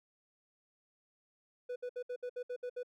triangle tone bursts, 493.9 Hz, B4, in tune, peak -35 dBFS, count 9, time 1.69-2.832 s, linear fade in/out 10 ms, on 70 ms, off 64 ms, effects none

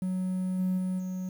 triangle tone with level steps, 185 Hz, F#3, in tune, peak -25 / -22 / -25 / -29 dBFS, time 0.02-1.29 s, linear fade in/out 2 ms, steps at 0.58 / 0.77 / 0.98 s, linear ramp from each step 20 ms, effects tanh soft clip ceiling -20 dBFS + 9-bit

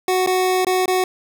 25% pulse tone with dropouts, 370 Hz, F#4, in tune, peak -12 dBFS, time 0.08-1.04 s, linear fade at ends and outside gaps 2 ms, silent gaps 0.263-0.272 / 0.648-0.668 / 0.858-0.879 s, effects none

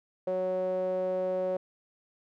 sawtooth tone with band-pass filter, 185 Hz, F#3, in tune, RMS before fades -30 dBFS, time 0.27-1.57 s, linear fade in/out 5 ms, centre 520 Hz, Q 8.5, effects none

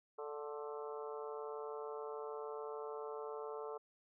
harmonic tone with a mistuned harmonic, 146.83 Hz, D3, in tune, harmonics 3 / 4 / 5 / 6 / 7 / 8 / 9, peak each -44 / -51 / -54 / -53 / -53 / -56 / -55 dBFS, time 0.18-3.78 s, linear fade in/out 10 ms, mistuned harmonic 7, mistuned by +47 cents, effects none

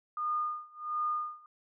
sine tone with tremolo, 1220 Hz, D#6, 34 cents flat, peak -28 dBFS, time 0.17-1.46 s, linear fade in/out 2 ms, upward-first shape sine, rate 1.4 Hz, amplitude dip 95%, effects none

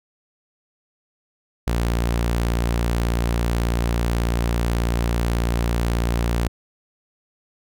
sawtooth tone, 58.27 Hz, A#1, in tune, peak -15 dBFS, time 1.67-6.48 s, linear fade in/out 5 ms, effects none

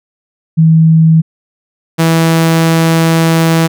sine / sawtooth tone pair in turn, 161.1 / 163.73 Hz, E3 / E3, -39 / -11 cents, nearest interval unison, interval 28 cents, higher second, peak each -3 dBFS, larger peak neither, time 0.57-1.22 / 1.98-3.68 s, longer second, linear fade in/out 20 ms, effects none

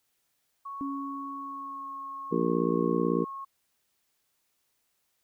sine tone with pitch glide, 1108.7 to 1090.9 Hz, C#6 to C#6, 0 to -28 cents, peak -36 dBFS, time 0.65-3.45 s, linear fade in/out 10 ms, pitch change -28 cents, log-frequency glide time 1.36-1.88 s
sine tone with exponential decay, 277.2 Hz, C#4, in tune, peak -30 dBFS, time 0.81-2.84 s, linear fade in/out 0 ms, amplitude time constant 440 ms
harmonic tone, 58.1 Hz, A#1, 5 cents flat, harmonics 3 / 4 / 5 / 6 / 7 / 8, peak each -31 / -31 / -31 / -31 / -31 / -31 dBFS, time 2.31-3.25 s, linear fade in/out 20 ms
effects white hiss -75 dBFS RMS until 5.23 s

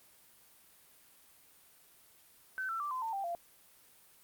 sine tone with pitch steps, 1529 / 1338.8 / 1172.2 / 1026.4 / 898.7 / 786.9 / 689 Hz, G6 / E6 / D6 / C6 / A5 / G5 / F5, -44 / +26 / -4 / -34 / +36 / +6 / -24 cents, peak -34 dBFS, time 2.58-3.35 s, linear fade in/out 0 ms, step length 110 ms, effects white hiss -62 dBFS RMS until 4.23 s + Opus 32 kbps

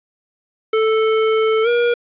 square tone with pitch glide, 440 to 477.1 Hz, A4 to A#4, 0 to +40 cents, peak -14 dBFS, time 0.73-1.94 s, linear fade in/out 5 ms, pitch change +140 cents, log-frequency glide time 1.63-1.68 s, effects resampled to 8000 Hz + 7-bit

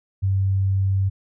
sine tone, 96.7 Hz, G2, 23 cents flat, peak -17 dBFS, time 0.22-1.1 s, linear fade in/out 20 ms, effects none

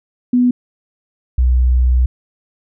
sine tone pair in turn, 246.9 / 62.39 Hz, B3 / B1, 0 / +18 cents, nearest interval 2 octaves, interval 2382 cents, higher first, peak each -9 dBFS, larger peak neither, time 0.33-0.51 / 1.38-2.06 s, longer second, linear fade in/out 5 ms, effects none

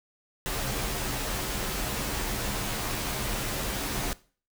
pink noise with comb filter, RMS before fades -31 dBFS, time 0.46-4.13 s, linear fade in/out 0 ms, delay 12 ms, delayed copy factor -0.7, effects noise-tail reverb RT60 0.4 s tail -19 dB re dry

